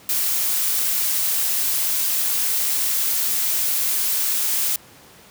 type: noise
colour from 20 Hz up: blue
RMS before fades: -21 dBFS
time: 0.09-4.76 s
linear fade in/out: 2 ms
effects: pink hiss -47 dBFS RMS until 5.3 s + high-pass 100 Hz 12 dB/octave